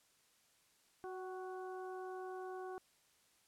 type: harmonic tone with a mistuned harmonic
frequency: 370.4 Hz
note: F#4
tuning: 2 cents sharp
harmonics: 1 / 2 / 3 / 4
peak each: -45 / -49 / -54 / -57 dBFS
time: 1.04-2.78 s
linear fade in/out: 0 ms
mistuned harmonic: 2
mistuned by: +25 cents
effects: white hiss -72 dBFS RMS until 3.47 s + low-pass 11000 Hz 12 dB/octave